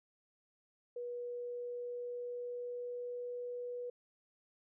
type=tone with pitch glide; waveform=sine; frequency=484.6 to 488.5 Hz; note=B4 to B4; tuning=-33 to -19 cents; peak=-39 dBFS; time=0.96-3.9 s; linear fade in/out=5 ms; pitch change=+14 cents; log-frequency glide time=1.14-3.33 s; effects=none